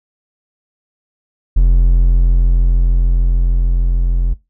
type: tone with level ramp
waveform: triangle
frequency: 43.31 Hz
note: F1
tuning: 14 cents flat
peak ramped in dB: -4 to -9 dBFS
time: 1.56-4.34 s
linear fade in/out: 10 ms
effects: noise-tail reverb RT60 0.2 s tail -18 dB re dry